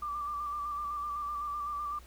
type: tone with vibrato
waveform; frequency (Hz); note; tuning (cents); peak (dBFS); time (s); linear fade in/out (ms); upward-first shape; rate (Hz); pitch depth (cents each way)
sine; 1174.7; D6; 0; -33; 0.02-1.99; 5; square; 7.9; 28
effects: added 60 Hz sine -51 dBFS peak until 2.06 s + pink hiss -58 dBFS RMS until 2.06 s